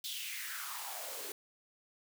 white noise with high-pass filter sweep, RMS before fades -42 dBFS, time 0.04-1.32 s, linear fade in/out 2 ms, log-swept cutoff 3700 to 370 Hz, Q 4.4, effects none

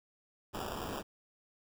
violet noise with sample-and-hold, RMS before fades -40 dBFS, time 0.53-1.03 s, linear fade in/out 20 ms, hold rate 2100 Hz, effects none

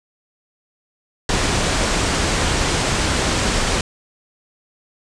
pink low-pass noise, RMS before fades -19 dBFS, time 1.29-3.81 s, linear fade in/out 2 ms, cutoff 8900 Hz, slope 48 dB/octave, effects none

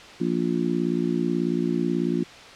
harmonic tone, 58.27 Hz, A#1, in tune, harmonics 3 / 4 / 5 / 6, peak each -27 / -27 / -27 / -27 dBFS, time 0.2-2.24 s, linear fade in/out 10 ms, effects white hiss -43 dBFS RMS until 2.55 s + low-pass 4000 Hz 12 dB/octave

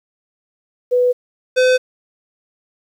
sine / square tone pair in turn, 495 / 508.9 Hz, B4 / C5, +4 / -48 cents, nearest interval unison, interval 48 cents, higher second, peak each -11 dBFS, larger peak neither, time 0.91-1.13 / 1.56-1.78 s, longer neither, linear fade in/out 20 ms, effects low-pass 6000 Hz 12 dB/octave + 8-bit

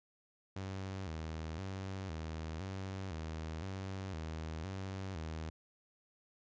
sawtooth tone with vibrato, 87.31 Hz, F2, in tune, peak -36 dBFS, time 0.56-5.5 s, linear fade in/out 5 ms, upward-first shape square, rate 0.98 Hz, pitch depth 160 cents each way, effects resampled to 16000 Hz

